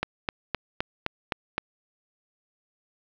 click train, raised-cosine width 0.3 ms, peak -9 dBFS, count 7, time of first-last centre 0.03-1.58 s, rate 3.87 Hz, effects low-pass 4000 Hz 12 dB/octave + 8-bit

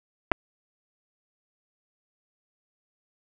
clicks, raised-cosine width 0.5 ms, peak -7 dBFS, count 2, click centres 0.316 / 0.319 s, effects none

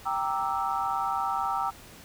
sine chord, E half-diminished seventh, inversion first, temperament equal, 784 / 932.3 / 1174.7 / 1318.5 Hz, G5 / Bb5 / D6 / E6, 0 / 0 / 0 / 0 cents, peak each -30 / -32 / -34 / -31 dBFS, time 0.05-1.71 s, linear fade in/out 20 ms, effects pink hiss -49 dBFS RMS until 2.04 s

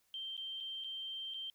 sine tone with dropouts, 3141 Hz, G7, 3 cents sharp, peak -40 dBFS, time 0.14-1.5 s, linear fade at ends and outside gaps 1 ms, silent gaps 0.367-0.377 / 0.603-0.607 / 0.839-0.844 / 1.338-1.343 s, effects white hiss -75 dBFS RMS until 1.54 s

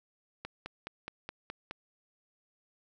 click train, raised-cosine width 0.3 ms, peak -23 dBFS, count 7, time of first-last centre 0.45-1.711 s, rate 4.76 Hz, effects none

